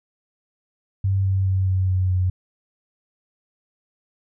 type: tone with pitch steps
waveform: sine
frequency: 96.9 / 95.84 / 94.8 / 93.76 / 92.74 / 91.73 Hz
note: G2 / G2 / F#2 / F#2 / F#2 / F#2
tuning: -20 / -39 / +43 / +23 / +5 / -14 cents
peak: -17 dBFS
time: 1.04-2.3 s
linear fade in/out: 5 ms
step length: 210 ms
effects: none